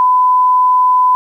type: tone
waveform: sine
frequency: 1004 Hz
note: B5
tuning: 28 cents sharp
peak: -7 dBFS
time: 0-1.15 s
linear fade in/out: 0 ms
effects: 8-bit